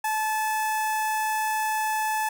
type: tone with notch filter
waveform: sawtooth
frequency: 867 Hz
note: A5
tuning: 26 cents flat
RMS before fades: -26 dBFS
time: 0.04-2.29 s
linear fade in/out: 5 ms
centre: 4000 Hz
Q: 1.1
effects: none